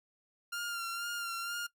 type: tone with vibrato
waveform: sawtooth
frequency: 1391 Hz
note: F6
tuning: 7 cents flat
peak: -32 dBFS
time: 0.52-1.67 s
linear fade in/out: 10 ms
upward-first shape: sine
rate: 2.1 Hz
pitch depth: 32 cents each way
effects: noise-tail reverb RT60 0.1 s tail -19 dB re dry